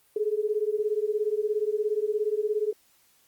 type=beating tone pair; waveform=sine; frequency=415.8 / 432.8 Hz; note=G#4 / A4; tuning=+2 / -29 cents; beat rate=17 Hz; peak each=-27 dBFS; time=0.16-2.73 s; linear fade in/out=5 ms; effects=white hiss -63 dBFS RMS until 3.27 s + Opus 32 kbps